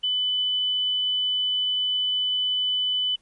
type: tone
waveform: sine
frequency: 3000 Hz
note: F#7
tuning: 23 cents sharp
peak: -21 dBFS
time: 0.03-3.16 s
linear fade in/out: 10 ms
effects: pink hiss -65 dBFS RMS until 3.21 s + MP3 48 kbps